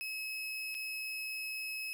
35% pulse tone with dropouts, 2572 Hz, E7, 43 cents flat, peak -36 dBFS, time 0.01-1.93 s, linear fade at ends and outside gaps 0 ms, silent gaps 0.744-0.749 s, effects none

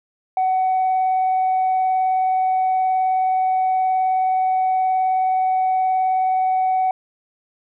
sine tone with vibrato, 750 Hz, F#5, 23 cents sharp, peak -14 dBFS, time 0.37-6.91 s, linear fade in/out 2 ms, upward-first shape sine, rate 19 Hz, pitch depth 9 cents each way, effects tanh soft clip ceiling -13 dBFS

